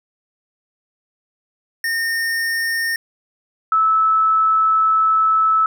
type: tone pair in turn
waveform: square / sine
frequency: 1829 / 1305.7 Hz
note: A#6 / E6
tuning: -33 / -17 cents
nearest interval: tritone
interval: 584 cents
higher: first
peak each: -19 / -12 dBFS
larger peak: second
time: 1.84-2.96 / 3.72-5.66 s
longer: second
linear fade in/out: 2 ms
effects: none